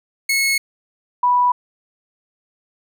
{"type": "tone pair in turn", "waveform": ["sawtooth", "sine"], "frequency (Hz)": [2186, 983.6], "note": ["C#7", "B5"], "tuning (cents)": [-25, -7], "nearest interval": "octave + major second", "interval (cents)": 1382, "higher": "first", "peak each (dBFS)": -12, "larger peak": "neither", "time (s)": [[0.29, 0.58], [1.23, 1.52]], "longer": "neither", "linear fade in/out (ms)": 5, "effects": []}